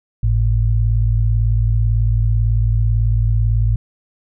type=tone pair together; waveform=sine; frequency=51.91 / 110 Hz; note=G#1 / A2; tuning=0 / 0 cents; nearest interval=octave + minor second; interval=1300 cents; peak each=-15 dBFS; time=0.23-3.76 s; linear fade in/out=5 ms; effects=none